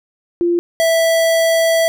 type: tone pair in turn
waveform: sine / square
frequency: 345.8 / 657.9 Hz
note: F4 / E5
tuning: -17 / -4 cents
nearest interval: major seventh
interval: 1113 cents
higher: second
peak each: -12 dBFS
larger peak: neither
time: 0.41-0.59 / 0.8-1.88 s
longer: second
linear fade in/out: 0 ms
effects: none